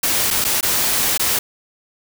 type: noise with dropouts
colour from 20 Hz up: white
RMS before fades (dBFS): -18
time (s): 0.03-1.39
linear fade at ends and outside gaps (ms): 5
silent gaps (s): 0.305-0.309 / 0.443-0.448 / 0.609-0.628 / 1.177-1.195
effects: none